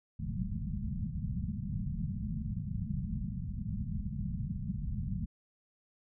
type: low-pass noise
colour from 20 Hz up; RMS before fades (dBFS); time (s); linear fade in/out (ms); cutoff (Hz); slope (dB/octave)
white; -36; 0.19-5.26; 10; 220; 96
effects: none